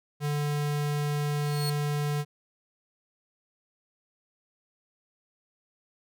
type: tone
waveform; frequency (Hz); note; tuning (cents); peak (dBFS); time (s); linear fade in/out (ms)
square; 146.83; D3; 0; -27; 0.2-2.25; 50
type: tone with exponential growth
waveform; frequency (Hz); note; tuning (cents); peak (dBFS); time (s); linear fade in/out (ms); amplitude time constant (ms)
sawtooth; 4325; C#8; -43; -27; 1.24-1.7; 5; 100
effects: none